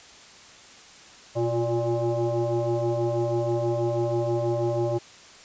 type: tone with frequency modulation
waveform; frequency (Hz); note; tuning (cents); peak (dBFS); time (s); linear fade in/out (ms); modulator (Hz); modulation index
sine; 114.4; A#2; -32; -22; 1.35-4.99; 20; 235; 2.5
effects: white hiss -48 dBFS RMS until 5.44 s + resampled to 16000 Hz